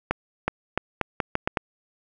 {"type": "accelerating click train", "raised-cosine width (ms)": 0.5, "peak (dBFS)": -7, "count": 8, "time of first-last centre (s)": [0.11, 1.572], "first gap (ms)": 370, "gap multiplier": 0.8, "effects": []}